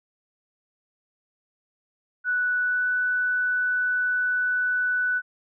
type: tone with pitch glide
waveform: sine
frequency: 1480 to 1489.4 Hz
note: F#6 to F#6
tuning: 0 to +11 cents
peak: -21 dBFS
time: 2.24-5.22 s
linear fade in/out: 50 ms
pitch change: +11 cents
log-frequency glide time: 2.61-2.87 s
effects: none